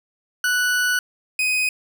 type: tone pair in turn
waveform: 40% pulse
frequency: 1480 / 2505 Hz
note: F#6 / D#7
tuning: 0 / +11 cents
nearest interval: major sixth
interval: 911 cents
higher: second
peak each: -17 / -17 dBFS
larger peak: neither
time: 0.44-0.99 / 1.39-1.69 s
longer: first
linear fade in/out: 2 ms
effects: none